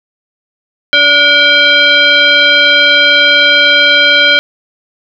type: tone with frequency modulation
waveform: sine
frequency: 2314 Hz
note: D7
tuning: 26 cents flat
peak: -4 dBFS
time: 0.93-4.39 s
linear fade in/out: 0 ms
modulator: 867 Hz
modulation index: 1.6
effects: none